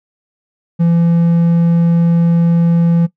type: tone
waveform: triangle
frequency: 169 Hz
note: E3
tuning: 43 cents sharp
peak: -6 dBFS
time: 0.79-3.07 s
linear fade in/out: 20 ms
effects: noise-tail reverb RT60 0.1 s tail -18 dB re dry